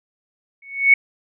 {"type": "tone with exponential growth", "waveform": "sine", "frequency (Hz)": 2217, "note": "C#7", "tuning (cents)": 0, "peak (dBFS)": -5, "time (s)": [0.62, 0.94], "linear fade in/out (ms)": 5, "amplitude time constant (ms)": 69, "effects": []}